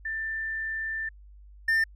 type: tone pair in turn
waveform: sine / triangle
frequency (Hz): 1779 / 1798.6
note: A6 / A6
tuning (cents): +19 / +38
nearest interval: unison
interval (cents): 19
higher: second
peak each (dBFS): -29 / -19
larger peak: second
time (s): 0.05-1.09 / 1.68-1.84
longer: first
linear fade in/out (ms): 5
effects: added 50 Hz sine -47 dBFS peak until 1.95 s